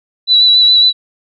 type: tone with vibrato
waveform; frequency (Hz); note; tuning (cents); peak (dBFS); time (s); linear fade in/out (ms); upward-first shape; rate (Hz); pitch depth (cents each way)
sine; 3951; B7; 0; -5; 0.27-0.93; 50; sine; 7.2; 23
effects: none